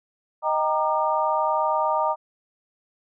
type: chord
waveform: sine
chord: Eb major seventh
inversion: none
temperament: equal with one note detuned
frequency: 622.3 / 784 / 932.3 / 1203.5 Hz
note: Eb5 / G5 / Bb5 / D6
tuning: 0 / 0 / 0 / +42 cents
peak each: -25 / -28 / -23 / -27 dBFS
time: 0.42-2.16 s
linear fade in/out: 50 ms
effects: none